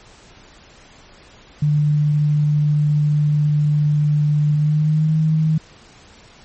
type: tone with pitch glide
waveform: sine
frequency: 148.8 to 157.1 Hz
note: D3 to D#3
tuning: +23 to +17 cents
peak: -13 dBFS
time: 1.62-5.58 s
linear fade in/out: 5 ms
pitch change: +94 cents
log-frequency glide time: 4.51-5.15 s
effects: pink hiss -46 dBFS RMS until 6.44 s + MP3 32 kbps